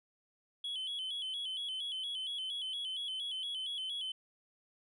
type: tone with vibrato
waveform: sine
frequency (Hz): 3200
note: G7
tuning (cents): +35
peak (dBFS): -34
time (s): 0.64-4.12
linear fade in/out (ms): 5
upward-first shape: square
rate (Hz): 4.3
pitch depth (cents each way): 77
effects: tanh soft clip ceiling -35 dBFS